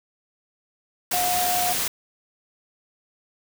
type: tone in noise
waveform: sine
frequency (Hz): 719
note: F#5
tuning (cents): -50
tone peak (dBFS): -23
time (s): 1.13-1.73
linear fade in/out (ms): 5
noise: white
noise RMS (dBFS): -25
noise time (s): 1.11-1.88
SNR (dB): -1
effects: none